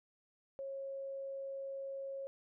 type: tone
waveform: sine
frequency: 545 Hz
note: C#5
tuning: 29 cents flat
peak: -40 dBFS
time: 0.59-2.27 s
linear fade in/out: 0 ms
effects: none